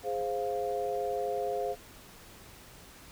sine chord, F minor, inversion first, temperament equal, 415.3 / 523.3 / 698.5 Hz, Ab4 / C5 / F5, 0 / 0 / 0 cents, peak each -34 dBFS, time 0.03-1.76 s, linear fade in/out 50 ms, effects pink hiss -52 dBFS RMS until 3.11 s

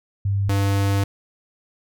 sine / square tone pair in turn, 99.2 / 99.2 Hz, G2 / G2, +21 / +21 cents, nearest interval unison, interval 0 cents, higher neither, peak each -18 dBFS, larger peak neither, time 0.25-0.49 / 0.49-1.04 s, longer second, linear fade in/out 5 ms, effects none

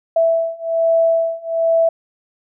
sine beating tone pair, 659.3 / 660.5 Hz, E5 / E5, 0 / +3 cents, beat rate 1.2 Hz, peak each -17 / -16 dBFS, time 0.16-1.89 s, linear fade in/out 5 ms, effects none

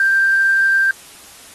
sine tone with quantisation, 1578 Hz, G6, 11 cents sharp, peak -11 dBFS, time 0-0.91 s, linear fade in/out 2 ms, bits 6, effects white hiss -41 dBFS RMS until 1.54 s + AAC 32 kbps

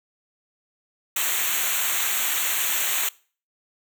white noise with comb filter, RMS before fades -24 dBFS, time 1.16-3.09 s, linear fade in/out 5 ms, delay 0.2 ms, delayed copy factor -0.95, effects noise-tail reverb RT60 0.4 s tail -22 dB re dry

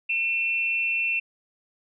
sine tone pair together, 2429 / 2688 Hz, D#7 / E7, -42 / +33 cents, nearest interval major second, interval 175 cents, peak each -30 / -23 dBFS, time 0.09-1.2 s, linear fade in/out 10 ms, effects none

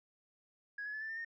sine tone with pitch steps, 1661.2 / 1695.1 / 1729.7 / 1765.1 / 1801.1 / 1837.9 Hz, G#6 / G#6 / A6 / A6 / A6 / A#6, 0 / +35 / -30 / +5 / +40 / -25 cents, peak -38 dBFS, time 0.78-1.248 s, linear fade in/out 5 ms, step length 78 ms, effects tanh soft clip ceiling -35 dBFS

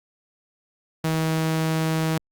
sawtooth tone, 159.9 Hz, D#3, 48 cents sharp, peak -17 dBFS, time 1.04-2.18 s, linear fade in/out 5 ms, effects Opus 48 kbps

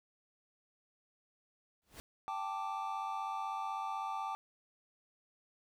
pink noise with exponential growth, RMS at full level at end -46 dBFS, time 1.82-2 s, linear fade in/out 0 ms, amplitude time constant 37 ms
triangle chord, G suspended second, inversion none, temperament equal, 784 / 880 / 1174.7 Hz, G5 / A5 / D6, 0 / 0 / 0 cents, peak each -39 dBFS, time 2.28-4.35 s, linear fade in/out 0 ms
effects none

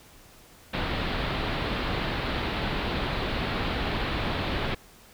pink low-pass noise, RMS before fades -29 dBFS, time 0.73-4.75 s, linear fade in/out 10 ms, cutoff 4200 Hz, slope 48 dB/octave, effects pink hiss -53 dBFS RMS until 5.13 s

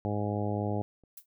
harmonic tone, 103.6 Hz, G#2, 4 cents flat, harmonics 1 / 2 / 3 / 4 / 5 / 6 / 7 / 8, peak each -32 / -35 / -37 / -38 / -39 / -40 / -40 / -41 dBFS, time 0.05-0.82 s, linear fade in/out 0 ms
clicks, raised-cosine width 2 ms, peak -39 / -45 dBFS, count 2, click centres 0.71 / 1.037 s
violet noise with exponential decay, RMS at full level -40 dBFS, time 1.17-1.26 s, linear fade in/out 5 ms, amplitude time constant 19 ms
effects none

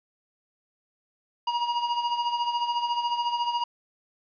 square tone with tremolo, 953 Hz, A#5, 38 cents sharp, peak -23 dBFS, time 1.47-3.64 s, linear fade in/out 5 ms, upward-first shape sine, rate 14 Hz, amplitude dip 60%, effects resampled to 11025 Hz + 9-bit

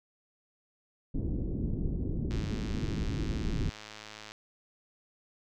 pink low-pass noise, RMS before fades -32 dBFS, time 1.14-3.7 s, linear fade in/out 10 ms, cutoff 340 Hz, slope 24 dB/octave
click train, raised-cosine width 0.2 ms, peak -27 dBFS, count 216, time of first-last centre 2.31-4.319 s, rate 107 Hz
effects none

